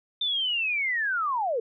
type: linear sweep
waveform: sine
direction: down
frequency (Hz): 3600 to 431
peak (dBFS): -24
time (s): 0.21-1.6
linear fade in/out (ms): 5
effects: none